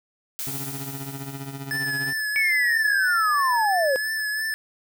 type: noise with exponential decay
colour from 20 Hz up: blue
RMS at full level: -30 dBFS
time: 0.39-3.2 s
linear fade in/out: 0 ms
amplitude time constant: 610 ms
type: tone with tremolo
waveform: 25% pulse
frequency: 137.3 Hz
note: C#3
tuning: 16 cents flat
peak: -26 dBFS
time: 0.47-2.13 s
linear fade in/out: 0 ms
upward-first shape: triangle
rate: 15 Hz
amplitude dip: 70%
type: tone with vibrato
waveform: square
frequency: 1733 Hz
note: A6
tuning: 27 cents flat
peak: -25 dBFS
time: 1.71-4.54 s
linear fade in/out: 0 ms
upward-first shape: triangle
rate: 3 Hz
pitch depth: 41 cents each way
type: linear sweep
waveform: sine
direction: down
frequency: 2256 to 508 Hz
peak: -19 dBFS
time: 2.36-3.96 s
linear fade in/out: 0 ms
effects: none